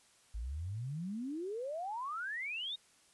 sine exponential sweep, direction up, 51.3 to 3798 Hz, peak -37 dBFS, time 0.34-2.76 s, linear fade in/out 10 ms, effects white hiss -66 dBFS RMS until 3.13 s + resampled to 24000 Hz

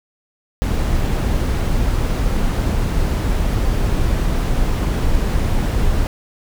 brown noise, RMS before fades -17 dBFS, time 0.62-6.07 s, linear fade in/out 0 ms, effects none

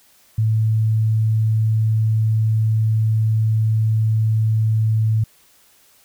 sine tone, 110 Hz, A2, in tune, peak -14 dBFS, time 0.38-5.24 s, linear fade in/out 5 ms, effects white hiss -54 dBFS RMS until 6.04 s

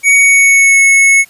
square tone with pitch glide, 2243 to 2197 Hz, C#7 to C#7, +20 to -16 cents, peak -5 dBFS, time 0.03-1.25 s, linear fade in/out 50 ms, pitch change -36 cents, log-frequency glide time 0.15-0.8 s, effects white hiss -43 dBFS RMS until 1.29 s + resampled to 32000 Hz

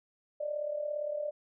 sine tone with amplitude modulation, 594 Hz, D5, 20 cents sharp, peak -29 dBFS, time 0.4-1.31 s, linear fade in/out 10 ms, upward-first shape sine, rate 37.5 Hz, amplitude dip 65%, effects none

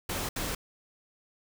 pink noise bursts at uneven times, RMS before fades -33 dBFS, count 2, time 0.09-0.29 / 0.36-0.55 s, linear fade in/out 5 ms, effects none

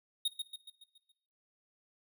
square tone with echo, 3729 Hz, A#7, in tune, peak -29 dBFS, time 0.25-0.28 s, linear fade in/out 5 ms, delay 140 ms, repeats 6, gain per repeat -6 dB, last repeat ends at 1.12 s, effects noise-tail reverb RT60 0.8 s tail -19 dB re dry

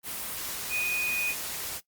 sine tone in noise, 2481 Hz, D#7, 6 cents flat, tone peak -27 dBFS, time 0.69-1.35 s, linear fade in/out 50 ms, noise white, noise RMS -35 dBFS, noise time 0.03-1.81 s, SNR +5 dB, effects noise-tail reverb RT60 0.1 s tail -17 dB re dry + Opus 32 kbps

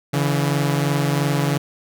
sawtooth tone pair together, 141.88 / 164.81 Hz, C#3 / E3, +41 / 0 cents, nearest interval minor third, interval 259 cents, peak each -15 / -19 dBFS, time 0.13-1.58 s, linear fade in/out 10 ms, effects none

